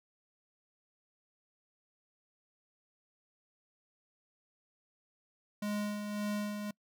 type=tone with tremolo; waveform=square; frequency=207.7 Hz; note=G#3; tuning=in tune; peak=-33 dBFS; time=5.62-6.71 s; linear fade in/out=5 ms; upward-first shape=sine; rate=1.8 Hz; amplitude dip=45%; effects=noise-tail reverb RT60 0.1 s tail -25 dB re dry